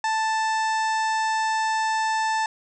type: harmonic tone with a mistuned harmonic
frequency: 880 Hz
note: A5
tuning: in tune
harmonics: 1 / 2 / 3 / 4 / 5 / 6 / 7 / 8 / 9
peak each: -22 / -28 / -38 / -40 / -42 / -38 / -42 / -44 / -42 dBFS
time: 0.04-2.46 s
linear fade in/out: 2 ms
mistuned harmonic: 4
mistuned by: +45 cents
effects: none